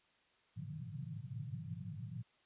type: band-pass noise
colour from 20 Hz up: pink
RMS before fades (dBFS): -45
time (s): 0.56-2.23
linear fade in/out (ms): 20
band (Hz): 100 to 180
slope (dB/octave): 96
effects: white hiss -72 dBFS RMS until 2.45 s + resampled to 8000 Hz